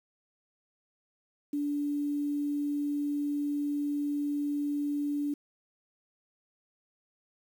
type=tone with quantisation; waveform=sine; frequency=290 Hz; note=D4; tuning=22 cents flat; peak=-28 dBFS; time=1.53-5.34 s; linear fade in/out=5 ms; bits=9; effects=none